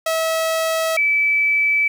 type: tone pair in turn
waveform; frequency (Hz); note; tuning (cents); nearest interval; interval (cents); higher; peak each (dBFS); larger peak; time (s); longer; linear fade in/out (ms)
sawtooth / sine; 647 / 2306; E5 / D7; -32 / -32; octave + minor seventh; 2200; second; -14; neither; 0.06-0.97 / 0.97-1.88; neither; 5
effects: 8-bit